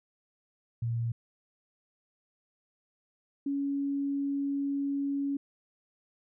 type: tone pair in turn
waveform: sine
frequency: 116.54 / 279.9 Hz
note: A#2 / C#4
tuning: 0 / +17 cents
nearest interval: octave + minor third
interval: 1517 cents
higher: second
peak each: -28 dBFS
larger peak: neither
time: 0.82-1.12 / 3.46-5.37 s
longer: second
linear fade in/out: 5 ms
effects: none